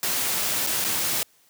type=noise with dropouts; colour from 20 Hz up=white; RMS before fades=-25 dBFS; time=0.03-1.23 s; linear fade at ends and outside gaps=1 ms; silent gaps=0.666-0.671 / 0.843-0.847 s; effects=white hiss -60 dBFS RMS until 1.49 s + high-pass 80 Hz 12 dB/octave